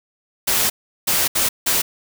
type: noise bursts at uneven times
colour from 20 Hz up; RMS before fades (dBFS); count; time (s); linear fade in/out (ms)
white; -18; 4; 0.47-0.7 / 1.07-1.28 / 1.35-1.49 / 1.66-1.82; 10
effects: none